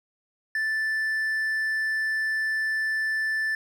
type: tone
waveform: triangle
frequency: 1760 Hz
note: A6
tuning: in tune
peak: -22 dBFS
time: 0.55-3.55 s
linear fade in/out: 2 ms
effects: none